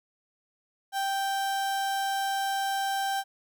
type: tone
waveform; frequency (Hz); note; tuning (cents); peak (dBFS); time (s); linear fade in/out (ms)
35% pulse; 784; G5; 0; -25; 0.92-3.24; 50
effects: none